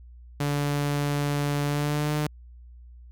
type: tone with pitch glide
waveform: sawtooth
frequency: 144.5 to 150.12 Hz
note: D3 to D3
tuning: -28 to +38 cents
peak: -20 dBFS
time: 0.4-2.27 s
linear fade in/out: 5 ms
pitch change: +66 cents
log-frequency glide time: 1.65-2.13 s
effects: added 60 Hz sine -44 dBFS peak until 3.11 s